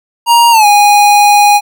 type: tone with pitch glide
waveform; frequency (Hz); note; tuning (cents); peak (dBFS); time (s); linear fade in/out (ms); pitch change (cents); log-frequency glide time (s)
square; 940 to 823.1; A#5 to G#5; +14 to -16; -4; 0.26-1.61; 50; -230; 0.51-0.66
effects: none